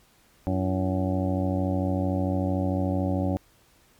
harmonic tone with a mistuned harmonic, 93.4 Hz, F#2, 17 cents sharp, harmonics 1 / 2 / 3 / 4 / 5 / 6 / 7 / 8 / 9, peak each -27 / -29 / -28 / -36 / -42 / -32 / -41 / -36 / -45 dBFS, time 0.47-3.37 s, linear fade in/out 0 ms, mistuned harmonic 4, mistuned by -140 cents, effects pink hiss -60 dBFS RMS until 3.99 s + MP3 96 kbps

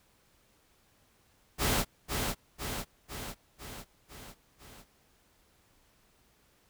pink noise with echo, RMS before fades -28 dBFS, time 1.58-1.85 s, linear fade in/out 50 ms, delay 500 ms, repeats 6, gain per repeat -4 dB, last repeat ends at 4.85 s, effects pink hiss -67 dBFS RMS until 6.69 s

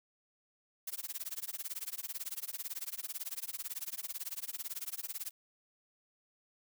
blue noise with tremolo, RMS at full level -38 dBFS, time 0.87-5.31 s, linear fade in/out 5 ms, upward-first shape sine, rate 18 Hz, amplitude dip 100%, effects none

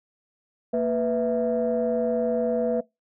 sine tone cluster, 230.7 / 493.3 / 659 Hz, A#3 / B4 / E5, -18 / -2 / -1 cents, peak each -26 / -23 / -25 dBFS, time 0.73-2.81 s, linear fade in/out 10 ms, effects noise-tail reverb RT60 0.2 s tail -23 dB re dry + tanh soft clip ceiling -15 dBFS

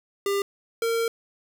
square tone pair in turn, 399.2 / 459 Hz, G4 / A#4, +32 / -27 cents, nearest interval major second, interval 241 cents, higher second, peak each -23 dBFS, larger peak neither, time 0.26-0.42 / 0.82-1.08 s, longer second, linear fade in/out 2 ms, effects none

